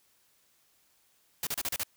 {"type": "noise bursts", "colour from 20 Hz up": "white", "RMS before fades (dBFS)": -32, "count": 6, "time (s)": [1.43, 1.834], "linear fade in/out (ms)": 2, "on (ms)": 39, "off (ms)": 34, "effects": ["white hiss -68 dBFS RMS until 1.96 s"]}